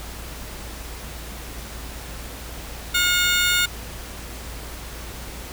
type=tone cluster; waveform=30% pulse; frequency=1426 / 2177 / 3628 Hz; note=F6 / C#7 / A#7; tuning=+36 / -32 / -48 cents; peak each=-18 / -21 / -20 dBFS; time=2.94-3.66 s; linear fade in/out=10 ms; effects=added 57 Hz sine -36 dBFS peak until 5.52 s + pink hiss -37 dBFS RMS until 5.52 s